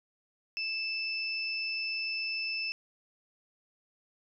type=tone pair together; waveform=sine; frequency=2637 / 5270 Hz; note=E7 / E8; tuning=0 / -1 cents; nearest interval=octave; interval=1199 cents; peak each=-33 / -36 dBFS; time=0.57-2.72 s; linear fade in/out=0 ms; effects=none